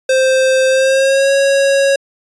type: tone with pitch glide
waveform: square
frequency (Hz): 523.3 to 551.2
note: C5 to C#5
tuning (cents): 0 to -10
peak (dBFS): -10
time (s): 0.09-1.96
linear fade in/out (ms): 5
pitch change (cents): +90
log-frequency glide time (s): 0.68-1.33
effects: resampled to 22050 Hz